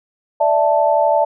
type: chord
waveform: sine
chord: D suspended second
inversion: none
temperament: equal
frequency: 587.3 / 659.3 / 880 Hz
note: D5 / E5 / A5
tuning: 0 / 0 / 0 cents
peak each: -16 dBFS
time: 0.4-1.25 s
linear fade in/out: 10 ms
effects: none